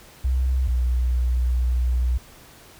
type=tone pair in turn; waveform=sine; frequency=64.4 / 61.6 Hz; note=C2 / B1; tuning=-27 / -4 cents; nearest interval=minor second; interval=77 cents; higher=first; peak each=-17 dBFS; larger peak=neither; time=0.24-0.68 / 0.68-2.18 s; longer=second; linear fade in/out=10 ms; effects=tanh soft clip ceiling -14 dBFS + pink hiss -48 dBFS RMS until 2.79 s